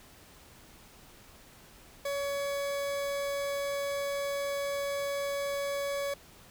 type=tone; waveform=40% pulse; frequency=563 Hz; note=C#5; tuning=27 cents sharp; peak=-30 dBFS; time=2.05-6.14 s; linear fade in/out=5 ms; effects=pink hiss -55 dBFS RMS until 6.5 s